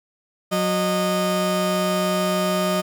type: tone pair together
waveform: 30% pulse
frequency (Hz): 183.14 / 616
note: F#3 / D#5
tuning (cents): -17 / -17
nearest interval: octave + major sixth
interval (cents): 2100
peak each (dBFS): -20 / -19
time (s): 0.51-2.82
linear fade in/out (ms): 20
effects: none